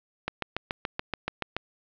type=click train; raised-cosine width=0.3 ms; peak=-12 dBFS; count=10; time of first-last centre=0.28-1.566 s; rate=7 Hz; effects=low-pass 4000 Hz 12 dB/octave + 9-bit